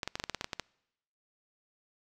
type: clicks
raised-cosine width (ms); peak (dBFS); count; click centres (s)
0.2; -16; 11; 0.032 / 0.076 / 0.155 / 0.199 / 0.239 / 0.297 / 0.347 / 0.411 / 0.444 / 0.532 / 0.597
effects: noise-tail reverb RT60 0.9 s tail -26 dB re dry